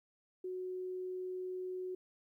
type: tone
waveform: sine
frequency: 368.4 Hz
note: F#4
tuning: 7 cents flat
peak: -38 dBFS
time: 0.44-1.95 s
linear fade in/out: 5 ms
effects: 13-bit